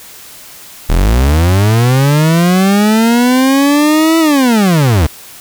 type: linear two-way sweep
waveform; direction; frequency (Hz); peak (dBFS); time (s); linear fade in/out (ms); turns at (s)
40% pulse; up then down; 36.71 to 329.6 to 69.2; -6; 0.89-5.07; 10; 4.19
effects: white hiss -34 dBFS RMS until 5.4 s